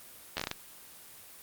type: slowing click train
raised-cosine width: 0.2 ms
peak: -14 dBFS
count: 7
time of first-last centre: 0.37-0.514 s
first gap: 11 ms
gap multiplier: 1.31
effects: white hiss -51 dBFS RMS until 1.42 s + Opus 24 kbps